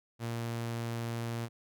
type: tone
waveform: sawtooth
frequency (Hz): 116.54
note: A#2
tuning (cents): 0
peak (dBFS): -30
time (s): 0.19-1.49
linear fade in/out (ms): 50
effects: none